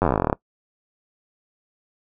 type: slowing click train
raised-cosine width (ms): 1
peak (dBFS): -5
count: 18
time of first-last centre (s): 0.02-0.328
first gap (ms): 10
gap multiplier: 1.07
effects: noise-tail reverb RT60 0.1 s tail -22 dB re dry